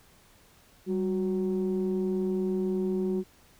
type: tone pair together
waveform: sine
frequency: 194.1 / 368.5 Hz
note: G3 / F#4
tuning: -17 / -7 cents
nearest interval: major seventh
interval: 1110 cents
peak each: -27 dBFS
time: 0.86-3.24 s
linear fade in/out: 50 ms
effects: tanh soft clip ceiling -21 dBFS + pink hiss -59 dBFS RMS until 3.59 s